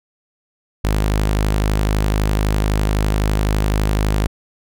sawtooth tone, 51.91 Hz, G#1, in tune, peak -11 dBFS, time 0.84-4.27 s, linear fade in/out 5 ms, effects none

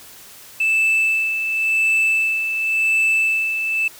sine tone with tremolo, 2636 Hz, E7, 1 cent flat, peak -11 dBFS, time 0.6-3.88 s, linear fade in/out 5 ms, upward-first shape sine, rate 0.92 Hz, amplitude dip 60%, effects tanh soft clip ceiling -13 dBFS + white hiss -42 dBFS RMS until 3.99 s

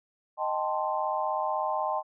sine chord, A half-diminished seventh, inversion second, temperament equal, 622.3 / 784 / 880 / 1046.5 Hz, Eb5 / G5 / A5 / C6, 0 / 0 / 0 / 0 cents, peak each -32 dBFS, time 0.37-2.03 s, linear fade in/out 50 ms, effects none

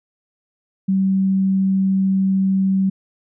sine tone, 191.9 Hz, G3, 37 cents flat, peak -14 dBFS, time 0.88-2.9 s, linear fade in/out 10 ms, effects none

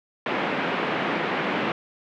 pink band-pass noise, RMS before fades -26 dBFS, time 0.26-1.72 s, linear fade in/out 2 ms, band 190 to 2800 Hz, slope 24 dB/octave, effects none

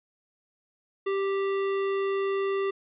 sine tone with hard clipping, 392 Hz, G4, in tune, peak -27 dBFS, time 1.06-2.71 s, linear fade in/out 10 ms, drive 16 dB, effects resampled to 8000 Hz

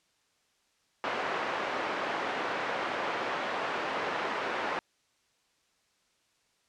pink band-pass noise, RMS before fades -33 dBFS, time 1.04-4.79 s, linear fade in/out 0 ms, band 490 to 2000 Hz, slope 12 dB/octave, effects white hiss -71 dBFS RMS until 6.68 s + low-pass 7000 Hz 12 dB/octave

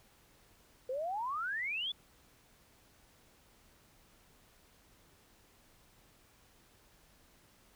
sine exponential sweep, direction up, 493.9 to 3520 Hz, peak -34 dBFS, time 0.89-1.92 s, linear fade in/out 5 ms, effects pink hiss -65 dBFS RMS until 7.75 s

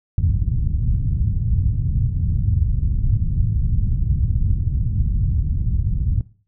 white low-pass noise, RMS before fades -19 dBFS, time 0.18-6.21 s, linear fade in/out 2 ms, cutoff 120 Hz, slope 24 dB/octave, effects noise-tail reverb RT60 0.4 s tail -18 dB re dry

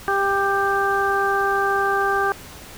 harmonic tone with a mistuned harmonic, 395.7 Hz, G4, 16 cents sharp, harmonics 1 / 2 / 3 / 4, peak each -23 / -23 / -23 / -23 dBFS, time 0.08-2.32 s, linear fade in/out 0 ms, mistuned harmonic 4, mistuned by -15 cents, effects pink hiss -40 dBFS RMS until 2.77 s

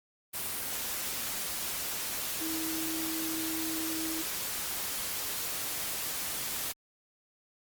sine tone in noise, 321.5 Hz, E4, 43 cents flat, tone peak -35 dBFS, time 2.4-4.23 s, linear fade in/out 20 ms, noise white, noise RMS -35 dBFS, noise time 0.33-6.73 s, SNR -3 dB, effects Opus 32 kbps

